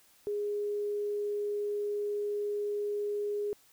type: tone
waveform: sine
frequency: 412.9 Hz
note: G#4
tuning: 10 cents flat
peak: -30 dBFS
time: 0.27-3.53 s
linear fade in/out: 0 ms
effects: white hiss -63 dBFS RMS until 3.72 s